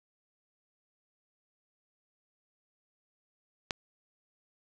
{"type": "click", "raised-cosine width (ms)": 0.2, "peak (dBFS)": -13, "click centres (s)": 3.708, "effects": []}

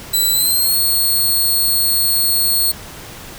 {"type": "tone with pitch glide", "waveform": "5% pulse", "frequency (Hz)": [3989, 4325], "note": ["B7", "C#8"], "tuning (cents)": [17, -43], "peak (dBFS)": -6, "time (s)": [0.13, 2.72], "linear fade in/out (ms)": 10, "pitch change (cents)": 140, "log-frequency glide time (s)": [0.33, 0.77], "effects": ["pink hiss -34 dBFS RMS until 3.38 s"]}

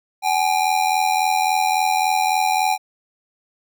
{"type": "ring-modulated tone", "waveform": "square", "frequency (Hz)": 800, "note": "G5", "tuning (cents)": 35, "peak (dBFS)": -14, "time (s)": [0.22, 2.78], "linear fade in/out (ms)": 50, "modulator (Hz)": 41.8, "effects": []}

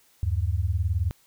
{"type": "beating tone pair", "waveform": "sine", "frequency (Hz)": [77.78, 96.78], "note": ["D#2", "G2"], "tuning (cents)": [0, -22], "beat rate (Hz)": 19, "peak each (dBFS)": -25, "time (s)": [0.23, 1.11], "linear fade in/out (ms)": 0, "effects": ["white hiss -61 dBFS RMS until 1.26 s"]}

